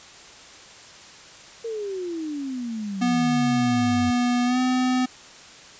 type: exponential sweep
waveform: sine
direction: down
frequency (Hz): 466.2 to 91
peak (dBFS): -27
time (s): 1.64-4.11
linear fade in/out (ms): 10
type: tone with pitch glide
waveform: square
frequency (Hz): 244.3 to 254.1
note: B3 to B3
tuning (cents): -19 to +49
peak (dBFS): -20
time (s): 3.01-5.06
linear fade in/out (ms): 10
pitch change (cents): +68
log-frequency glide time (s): 4.45-4.59
effects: white hiss -45 dBFS RMS until 5.79 s + resampled to 16000 Hz